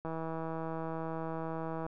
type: click train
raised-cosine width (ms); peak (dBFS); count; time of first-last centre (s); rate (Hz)
1; -25; 295; 0.05-1.865; 162
effects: none